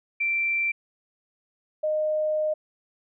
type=tone pair in turn; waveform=sine; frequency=2349 / 615.7 Hz; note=D7 / D#5; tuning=0 / -18 cents; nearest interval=octave + major seventh; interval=2318 cents; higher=first; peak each=-22 dBFS; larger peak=neither; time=0.2-0.72 / 1.83-2.54 s; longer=second; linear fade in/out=10 ms; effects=none